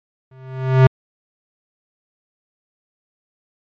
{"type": "tone with exponential growth", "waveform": "square", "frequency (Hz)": 130.81, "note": "C3", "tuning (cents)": 0, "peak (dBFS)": -5, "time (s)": [0.31, 0.87], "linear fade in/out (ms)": 5, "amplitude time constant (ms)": 120, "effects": ["low-pass 2000 Hz 12 dB/octave", "MP3 64 kbps"]}